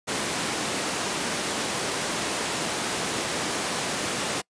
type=high-pass noise; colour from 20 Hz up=pink; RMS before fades=-28 dBFS; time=0.07-4.42 s; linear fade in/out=20 ms; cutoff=210 Hz; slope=12 dB/octave; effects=noise-tail reverb RT60 0.1 s tail -26 dB re dry + resampled to 22050 Hz